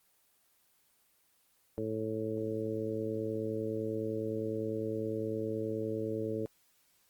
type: harmonic tone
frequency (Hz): 109.8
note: A2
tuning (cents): -3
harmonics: 1 / 2 / 3 / 4 / 5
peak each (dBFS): -41 / -41 / -38 / -36 / -41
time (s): 1.78-6.46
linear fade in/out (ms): 0
effects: white hiss -70 dBFS RMS until 7.09 s + Opus 24 kbps